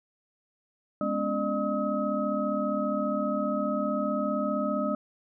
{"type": "tone cluster", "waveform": "sine", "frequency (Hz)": [207.8, 247.5, 282.6, 604, 1274], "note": ["G#3", "B3", "C#4", "D5", "D#6"], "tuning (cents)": [1, 4, 34, 48, 41], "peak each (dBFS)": [-31, -34, -33, -30, -33], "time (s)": [1.01, 4.95], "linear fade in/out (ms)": 2, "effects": []}